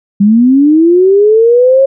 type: linear sweep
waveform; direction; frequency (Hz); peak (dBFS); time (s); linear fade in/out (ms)
sine; up; 195.4 to 548; -3; 0.2-1.86; 10
effects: none